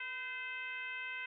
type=tone with frequency modulation; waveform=sine; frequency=2063 Hz; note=C7; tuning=25 cents flat; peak=-39 dBFS; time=0-1.26 s; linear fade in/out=5 ms; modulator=528 Hz; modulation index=1.4; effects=none